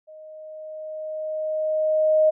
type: tone with level ramp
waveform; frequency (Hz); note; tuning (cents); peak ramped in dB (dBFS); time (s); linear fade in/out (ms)
sine; 622.3; D#5; 0; -41 to -13; 0.07-2.31; 20
effects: none